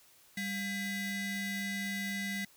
45% pulse ring-modulated tone, 902 Hz, A5, 43 cents sharp, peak -31 dBFS, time 0.37-2.45 s, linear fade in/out 5 ms, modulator 1100 Hz, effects white hiss -62 dBFS RMS until 2.56 s

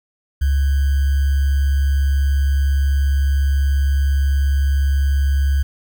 sine tone with sample-and-hold, 69.3 Hz, C#2, in tune, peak -13 dBFS, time 0.41-5.63 s, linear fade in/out 10 ms, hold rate 1575 Hz, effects none

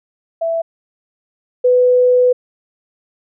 sine tone pair in turn, 662 / 498.1 Hz, E5 / B4, +7 / +15 cents, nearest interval perfect fourth, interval 492 cents, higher first, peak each -15 / -8 dBFS, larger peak second, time 0.41-0.62 / 1.64-2.33 s, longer second, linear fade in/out 10 ms, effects none

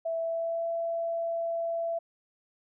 sine tone with pitch glide, 659.3 to 669.7 Hz, E5 to E5, 0 to +27 cents, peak -28 dBFS, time 0.05-1.99 s, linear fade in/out 10 ms, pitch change +27 cents, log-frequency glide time 0.18-0.68 s, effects none

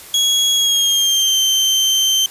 30% pulse tone with pitch glide, 3322 to 3117 Hz, G#7 to G7, 0 to -11 cents, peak -10 dBFS, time 0.14-2.26 s, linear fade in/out 2 ms, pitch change -111 cents, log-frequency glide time 0.55-1.39 s, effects white hiss -37 dBFS RMS until 2.3 s + resampled to 32000 Hz

